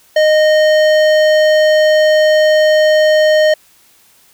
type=tone with hard clipping; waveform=sine; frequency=617 Hz; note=D#5; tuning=15 cents flat; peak=-9 dBFS; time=0.16-3.54 s; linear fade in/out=5 ms; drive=14 dB; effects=white hiss -49 dBFS RMS until 4.33 s